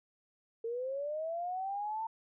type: linear sweep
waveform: sine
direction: up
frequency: 449.9 to 904 Hz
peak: -34 dBFS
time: 0.64-2.07 s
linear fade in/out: 5 ms
effects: none